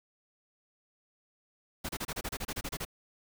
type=noise bursts; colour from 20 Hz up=pink; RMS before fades=-36 dBFS; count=13; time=1.84-2.851 s; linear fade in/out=10 ms; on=51 ms; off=29 ms; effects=none